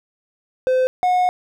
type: tone pair in turn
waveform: triangle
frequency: 514 / 726.9 Hz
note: C5 / F#5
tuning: -31 / -31 cents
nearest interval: tritone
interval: 600 cents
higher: second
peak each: -12 dBFS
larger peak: neither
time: 0.67-0.87 / 1.03-1.29 s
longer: second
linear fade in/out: 0 ms
effects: none